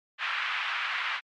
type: band-pass noise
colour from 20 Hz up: pink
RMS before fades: -31 dBFS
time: 0.18-1.21 s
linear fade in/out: 50 ms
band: 1200 to 3000 Hz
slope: 24 dB/octave
effects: MP3 96 kbps